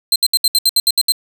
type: tone bursts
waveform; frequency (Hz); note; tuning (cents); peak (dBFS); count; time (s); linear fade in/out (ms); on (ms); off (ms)
sawtooth; 4127; C8; -25; -7; 10; 0.12-1.121; 2; 38; 69
effects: none